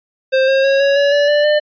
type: tone with pitch steps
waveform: square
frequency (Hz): 527 / 536.8 / 546.8 / 557 / 567.4 / 578 / 588.8 / 599.8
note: C5 / C5 / C#5 / C#5 / C#5 / D5 / D5 / D5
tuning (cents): +12 / +44 / -24 / +8 / +40 / -28 / +4 / +36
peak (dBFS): -11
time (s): 0.32-1.6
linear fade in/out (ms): 20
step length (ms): 160
effects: resampled to 11025 Hz